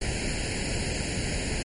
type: noise with comb filter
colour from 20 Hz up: pink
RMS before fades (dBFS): -29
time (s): 0.01-1.63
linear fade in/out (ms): 10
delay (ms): 0.42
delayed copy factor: +0.9
effects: MP3 48 kbps